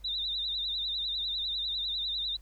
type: tone with vibrato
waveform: sine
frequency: 3783 Hz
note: A#7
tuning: 25 cents sharp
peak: -30 dBFS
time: 0.04-2.37 s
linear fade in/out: 10 ms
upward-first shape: sine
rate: 10 Hz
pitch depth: 95 cents each way
effects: added 50 Hz sine -49 dBFS peak until 2.41 s + pink hiss -65 dBFS RMS until 2.41 s

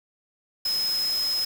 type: tone in noise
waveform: sine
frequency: 5120 Hz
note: D#8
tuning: 49 cents sharp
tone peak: -23 dBFS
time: 0.65-1.45 s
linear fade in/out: 5 ms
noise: white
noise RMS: -36 dBFS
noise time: 0.65-1.45 s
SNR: +10 dB
effects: none

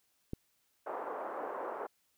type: click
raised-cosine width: 3 ms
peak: -24 dBFS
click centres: 0.334 s
type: band-pass noise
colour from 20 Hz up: pink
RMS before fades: -40 dBFS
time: 0.86-1.87 s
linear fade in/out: 10 ms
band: 410 to 1200 Hz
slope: 24 dB/octave
effects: white hiss -75 dBFS RMS until 2.17 s

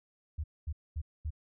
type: tone bursts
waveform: sine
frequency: 76.4 Hz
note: D#2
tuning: 31 cents flat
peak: -32 dBFS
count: 4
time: 0.38-1.306 s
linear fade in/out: 10 ms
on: 59 ms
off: 230 ms
effects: none

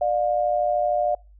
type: tone pair together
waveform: sine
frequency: 597.9 / 711 Hz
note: D5 / F5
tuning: +31 / +31 cents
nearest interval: minor third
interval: 300 cents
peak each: -22 dBFS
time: 0.01-1.15 s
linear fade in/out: 5 ms
effects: noise-tail reverb RT60 0.3 s tail -26 dB re dry + added 50 Hz sine -47 dBFS peak until 1.39 s

